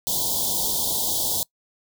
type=band-stop noise; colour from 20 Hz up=white; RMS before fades=-24 dBFS; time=0.07-1.43 s; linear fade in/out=0 ms; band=1000 to 3200 Hz; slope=96 dB/octave; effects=noise-tail reverb RT60 0.1 s tail -24 dB re dry